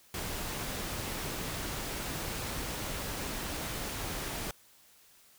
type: noise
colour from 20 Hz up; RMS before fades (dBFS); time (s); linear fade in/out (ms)
pink; -37; 0.14-4.51; 2
effects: white hiss -61 dBFS RMS until 5.38 s